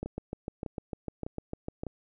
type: two click trains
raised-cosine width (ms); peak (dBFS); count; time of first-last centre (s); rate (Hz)
2; -23 / -21; 4 / 13; 0.06-1.867 / 0.03-1.835; 1.66 / 6.65
effects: none